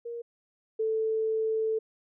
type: tone pair in turn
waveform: sine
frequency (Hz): 470 / 441.1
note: A#4 / A4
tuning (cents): +14 / +4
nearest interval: minor second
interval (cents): 110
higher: first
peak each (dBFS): -34 / -25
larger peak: second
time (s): 0.05-0.22 / 0.79-1.79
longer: second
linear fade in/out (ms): 10
effects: none